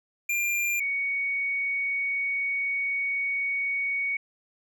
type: tone pair in turn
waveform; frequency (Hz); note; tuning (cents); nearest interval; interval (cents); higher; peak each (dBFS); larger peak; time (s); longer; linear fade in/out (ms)
square / sine; 2391 / 2234; D7 / C#7; +30 / +13; minor second; 117; first; -25; neither; 0.29-0.8 / 0.8-4.17; second; 5
effects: none